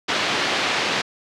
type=band-pass noise; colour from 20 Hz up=white; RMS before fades=-22 dBFS; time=0.08-1.02 s; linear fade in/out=10 ms; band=180 to 3500 Hz; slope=12 dB/octave; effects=low-pass 6000 Hz 12 dB/octave